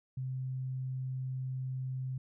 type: tone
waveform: sine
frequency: 130 Hz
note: C3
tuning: 11 cents flat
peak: -34 dBFS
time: 0.17-2.18 s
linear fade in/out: 5 ms
effects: none